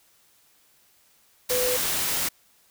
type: tone in noise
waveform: sine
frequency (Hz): 500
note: B4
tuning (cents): +21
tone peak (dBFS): -24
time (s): 1.5-1.77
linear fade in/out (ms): 10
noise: white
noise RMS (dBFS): -26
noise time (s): 1.49-2.29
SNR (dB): -1
effects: white hiss -61 dBFS RMS until 2.7 s